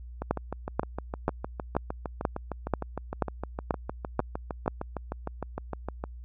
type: two click trains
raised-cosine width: 1 ms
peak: -10 / -18 dBFS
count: 10 / 39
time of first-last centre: 0.31-4.679 / 0.22-6.039 s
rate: 2.06 / 6.53 Hz
effects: added 60 Hz sine -40 dBFS peak until 6.24 s